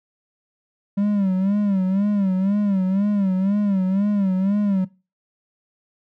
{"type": "tone with vibrato", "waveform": "triangle", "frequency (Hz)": 196.4, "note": "G3", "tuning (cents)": 4, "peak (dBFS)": -15, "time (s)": [0.97, 4.85], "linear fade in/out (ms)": 10, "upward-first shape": "sine", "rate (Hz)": 2, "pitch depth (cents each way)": 100, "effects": ["noise-tail reverb RT60 0.3 s tail -21 dB re dry"]}